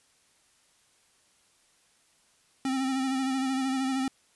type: tone with vibrato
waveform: square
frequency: 264.4 Hz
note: C4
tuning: 18 cents sharp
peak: -27 dBFS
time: 2.65-4.08 s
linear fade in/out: 2 ms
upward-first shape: sine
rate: 13 Hz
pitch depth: 36 cents each way
effects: white hiss -65 dBFS RMS until 4.35 s + resampled to 24000 Hz